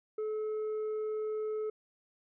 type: tone with tanh clipping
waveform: triangle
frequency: 430.8 Hz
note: A4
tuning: 37 cents flat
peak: -33 dBFS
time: 0.18-1.7 s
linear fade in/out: 5 ms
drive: 8 dB
effects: none